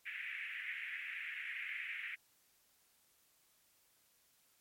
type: band-pass noise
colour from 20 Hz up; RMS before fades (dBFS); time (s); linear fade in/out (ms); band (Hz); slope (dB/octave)
pink; -44; 0.05-2.16; 20; 1800 to 2500; 48
effects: white hiss -72 dBFS RMS until 4.6 s + MP3 64 kbps